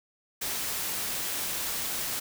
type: noise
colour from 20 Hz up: white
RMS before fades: -32 dBFS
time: 0.41-2.2 s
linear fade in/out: 10 ms
effects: none